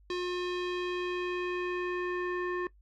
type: tone with low-pass filter sweep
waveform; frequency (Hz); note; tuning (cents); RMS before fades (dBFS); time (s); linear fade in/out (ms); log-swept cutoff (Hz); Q
square; 358.2; F4; +44; -33; 0.1-2.67; 2; 4200 to 1700; 2.1
effects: noise-tail reverb RT60 0.1 s tail -19 dB re dry + added 50 Hz sine -57 dBFS peak until 2.81 s